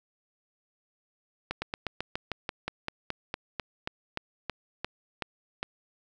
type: slowing click train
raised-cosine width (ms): 0.3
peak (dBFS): -15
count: 19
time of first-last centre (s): 1.51-5.63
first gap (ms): 110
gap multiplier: 1.08
effects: none